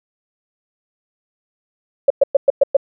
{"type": "tone bursts", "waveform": "sine", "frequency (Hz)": 554.4, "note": "C#5", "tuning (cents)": 0, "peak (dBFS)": -6, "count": 6, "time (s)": [2.08, 2.768], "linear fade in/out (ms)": 5, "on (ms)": 23, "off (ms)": 110, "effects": []}